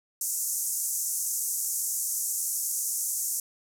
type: band-pass noise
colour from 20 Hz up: pink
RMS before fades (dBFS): -30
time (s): 0.21-3.4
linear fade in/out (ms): 2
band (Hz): 6200 to 14000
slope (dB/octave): 48
effects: none